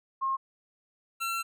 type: tone pair in turn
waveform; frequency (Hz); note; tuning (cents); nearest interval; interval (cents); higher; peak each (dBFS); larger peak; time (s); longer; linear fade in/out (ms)
sine / 25% pulse; 1072 / 1350.6; C6 / E6; +42 / +42; major third; 400; second; -26; neither; 0.21-0.37 / 1.2-1.43; second; 20
effects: none